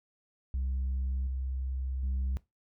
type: tone with level steps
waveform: sine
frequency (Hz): 65.41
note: C2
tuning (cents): 0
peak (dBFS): -27 / -30 / -26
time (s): 0.54-2.37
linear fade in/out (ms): 0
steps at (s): 1.27 / 2.03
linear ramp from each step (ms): 2
effects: noise-tail reverb RT60 0.2 s tail -22 dB re dry + tanh soft clip ceiling -27 dBFS